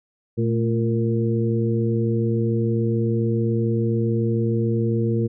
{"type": "harmonic tone with a mistuned harmonic", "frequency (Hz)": 115.8, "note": "A#2", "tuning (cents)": -11, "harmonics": [1, 2, 3, 4], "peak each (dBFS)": [-21, -24, -26, -27], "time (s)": [0.37, 5.28], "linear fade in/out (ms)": 20, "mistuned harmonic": 2, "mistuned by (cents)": -67, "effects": []}